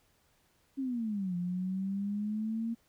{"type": "exponential two-way sweep", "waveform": "sine", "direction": "down then up", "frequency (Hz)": [277.2, 174.61, 232.2], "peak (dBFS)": -31, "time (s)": [0.77, 2.75], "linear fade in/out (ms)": 20, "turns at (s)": 1.36, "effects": ["pink hiss -70 dBFS RMS until 2.88 s"]}